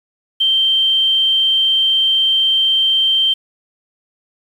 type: tone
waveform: sine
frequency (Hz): 3136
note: G7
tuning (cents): 0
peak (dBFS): -11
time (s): 0.4-3.34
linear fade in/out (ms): 10
effects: 7-bit